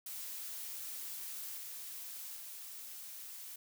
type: noise with level steps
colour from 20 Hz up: blue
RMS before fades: -44 / -46 / -48 dBFS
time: 0.06-3.56 s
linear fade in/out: 5 ms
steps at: 1.57 / 2.36 s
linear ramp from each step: 10 ms
effects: none